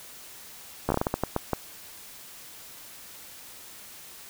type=slowing click train; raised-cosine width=1 ms; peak=-10 dBFS; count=11; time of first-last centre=0.89-1.533 s; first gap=13 ms; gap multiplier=1.33; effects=white hiss -46 dBFS RMS until 4.29 s